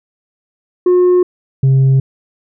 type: tone pair in turn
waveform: sine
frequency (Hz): 360 / 133.95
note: F#4 / C3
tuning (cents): -47 / +41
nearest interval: octave + perfect fourth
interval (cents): 1712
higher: first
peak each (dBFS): -4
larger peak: neither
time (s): 0.86-1.23 / 1.63-2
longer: neither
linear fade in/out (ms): 5
effects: tanh soft clip ceiling -6 dBFS